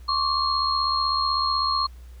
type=tone cluster; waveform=sine; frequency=1075 / 1151 / 4248 Hz; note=C6 / D6 / C8; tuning=+47 / -35 / +25 cents; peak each=-25 dBFS; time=0.08-1.87 s; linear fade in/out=10 ms; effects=added 61 Hz sine -40 dBFS peak until 2.2 s + pink hiss -58 dBFS RMS until 2.2 s